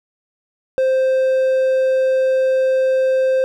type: tone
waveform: triangle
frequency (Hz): 523.3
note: C5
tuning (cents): 0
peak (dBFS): -11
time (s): 0.78-3.44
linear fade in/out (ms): 0
effects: none